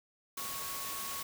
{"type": "tone in noise", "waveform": "sine", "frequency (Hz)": 1108.7, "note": "C#6", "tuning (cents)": 0, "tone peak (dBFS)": -44, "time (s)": [0.37, 1.23], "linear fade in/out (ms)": 5, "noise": "white", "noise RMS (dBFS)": -40, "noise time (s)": [0.37, 1.23], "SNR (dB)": -7, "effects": []}